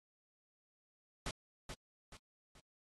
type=noise with echo; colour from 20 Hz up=pink; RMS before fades=-40 dBFS; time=1.26-1.31 s; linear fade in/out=2 ms; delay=430 ms; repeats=3; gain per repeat=-7 dB; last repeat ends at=2.6 s; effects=low-pass 9000 Hz 12 dB/octave + AAC 32 kbps